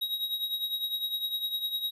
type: tone with tremolo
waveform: square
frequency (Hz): 3809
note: A#7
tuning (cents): +37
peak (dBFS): -27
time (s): 0.01-1.91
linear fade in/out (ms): 10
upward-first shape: triangle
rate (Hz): 9.9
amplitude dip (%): 75
effects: resampled to 32000 Hz